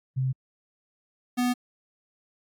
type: tone pair in turn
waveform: sine / square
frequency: 130.81 / 246.9 Hz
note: C3 / B3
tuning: 0 / 0 cents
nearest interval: major seventh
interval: 1100 cents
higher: second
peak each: -23 dBFS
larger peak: neither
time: 0.16-0.33 / 1.37-1.54 s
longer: neither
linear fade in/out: 20 ms
effects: AAC 64 kbps